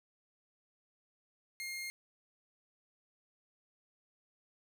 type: tone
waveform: sawtooth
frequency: 2129 Hz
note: C7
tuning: 30 cents sharp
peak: -36 dBFS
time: 1.6-1.9 s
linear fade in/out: 0 ms
effects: none